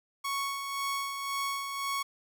sawtooth tone with tremolo, 1108.7 Hz, C#6, in tune, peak -26 dBFS, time 0.24-2.03 s, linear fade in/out 10 ms, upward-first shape sine, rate 1.9 Hz, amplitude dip 45%, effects none

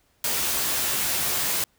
white noise with comb filter, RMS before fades -25 dBFS, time 0.24-1.64 s, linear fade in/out 2 ms, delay 14 ms, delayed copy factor +0.55, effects pink hiss -65 dBFS RMS until 1.78 s

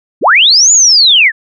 sine linear two-way sweep, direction up then down, 137.2 to 7040 to 1650 Hz, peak -3 dBFS, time 0.21-1.32 s, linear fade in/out 50 ms, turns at 0.72 s, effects none

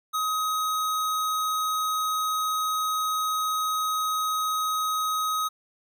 square tone, 1263 Hz, D#6, 26 cents sharp, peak -25 dBFS, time 0.13-5.49 s, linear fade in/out 20 ms, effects none

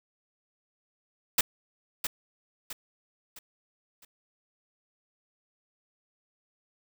white noise with echo, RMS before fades -22 dBFS, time 1.38-1.41 s, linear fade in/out 5 ms, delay 660 ms, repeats 4, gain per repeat -8 dB, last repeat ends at 4.05 s, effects none

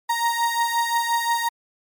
35% pulse beating tone pair, 932.3 / 938 Hz, A#5 / A#5, 0 / +11 cents, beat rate 5.7 Hz, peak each -20 / -23 dBFS, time 0.09-1.49 s, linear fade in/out 10 ms, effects MP3 96 kbps

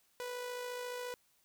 sawtooth tone with amplitude modulation, 493.1 Hz, B4, 3 cents flat, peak -34 dBFS, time 0.2-1.14 s, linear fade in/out 0 ms, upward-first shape sine, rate 54.4 Hz, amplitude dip 35%, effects white hiss -72 dBFS RMS until 1.44 s

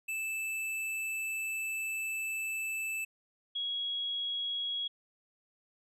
square / sine tone pair in turn, 2634 / 3319 Hz, E7 / G#7, -2 / -2 cents, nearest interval major third, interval 400 cents, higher second, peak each -34 / -32 dBFS, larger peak second, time 0.08-3.05 / 3.55-4.88 s, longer first, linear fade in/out 10 ms, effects resampled to 32000 Hz

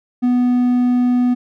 triangle tone, 246.9 Hz, B3, in tune, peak -10 dBFS, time 0.22-1.35 s, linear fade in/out 20 ms, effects none

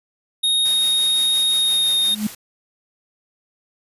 square tone with pitch glide, 3729 to 3697 Hz, A#7 to A#7, 0 to -15 cents, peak -16 dBFS, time 0.43-2.15 s, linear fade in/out 10 ms, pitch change -15 cents, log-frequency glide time 1.56-1.95 s
white noise with tremolo, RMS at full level -32 dBFS, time 0.65-2.35 s, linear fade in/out 5 ms, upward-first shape sine, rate 5.8 Hz, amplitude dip 45%
sine tone with exponential growth, 211.9 Hz, G#3, 35 cents sharp, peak -15 dBFS, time 2.01-2.27 s, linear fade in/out 5 ms, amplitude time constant 56 ms
effects resampled to 32000 Hz

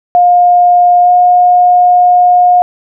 sine tone with pitch glide, 710 to 716.6 Hz, F5 to F5, +28 to +44 cents, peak -3 dBFS, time 0.15-2.62 s, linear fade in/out 0 ms, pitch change +16 cents, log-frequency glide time 1.02-1.1 s, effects none

